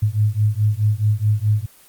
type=beating tone pair; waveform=sine; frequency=103.83 / 108.53 Hz; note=G#2 / A2; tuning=0 / -23 cents; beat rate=4.7 Hz; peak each=-18 dBFS; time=0.02-1.66 s; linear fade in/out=10 ms; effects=white hiss -49 dBFS RMS until 1.88 s + Opus 24 kbps